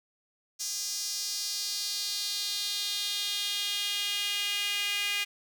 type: tone with high-pass filter sweep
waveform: sawtooth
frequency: 407.5 Hz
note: G#4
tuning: 33 cents flat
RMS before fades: -32 dBFS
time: 0.59-5.25 s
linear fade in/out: 20 ms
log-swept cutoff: 5700 to 2500 Hz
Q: 3.1
effects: none